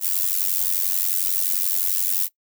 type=noise with amplitude modulation; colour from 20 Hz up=violet; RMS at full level=-18 dBFS; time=0-2.29 s; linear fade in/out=50 ms; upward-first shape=sine; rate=91.4 Hz; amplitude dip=95%; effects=noise-tail reverb RT60 0.1 s tail -20 dB re dry